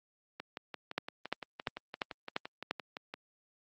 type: two click trains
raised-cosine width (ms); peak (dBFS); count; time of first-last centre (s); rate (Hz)
0.3; -15 / -24; 6 / 17; 0.98-2.71 / 0.4-3.14; 2.89 / 5.84
effects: high-pass 200 Hz 12 dB/octave + Opus 48 kbps